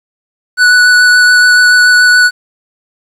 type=tone with vibrato; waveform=square; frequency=1480 Hz; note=F#6; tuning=in tune; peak=-4 dBFS; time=0.57-2.31 s; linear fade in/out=50 ms; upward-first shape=triangle; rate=7 Hz; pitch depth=13 cents each way; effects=low-pass 8000 Hz 12 dB/octave + 7-bit